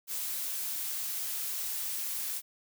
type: noise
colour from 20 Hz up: blue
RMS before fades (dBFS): -35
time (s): 0.07-2.42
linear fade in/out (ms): 50
effects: none